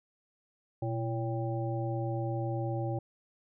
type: harmonic tone with a mistuned harmonic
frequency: 112.7 Hz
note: A2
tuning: 42 cents sharp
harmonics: 1 / 3 / 5 / 7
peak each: -32 / -37 / -39 / -40 dBFS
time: 0.82-2.99 s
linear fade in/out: 5 ms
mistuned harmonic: 1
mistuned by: +120 cents
effects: none